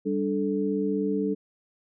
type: tone cluster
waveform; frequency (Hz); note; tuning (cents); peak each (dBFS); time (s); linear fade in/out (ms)
sine; 196.7 / 292.5 / 434.9; G3 / D4 / A4; +6 / -7 / -20; -28; 0.05-1.35; 20
effects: none